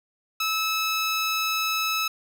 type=tone; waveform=15% pulse; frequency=1300 Hz; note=E6; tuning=24 cents flat; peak=-17 dBFS; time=0.4-2.08 s; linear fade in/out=5 ms; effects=none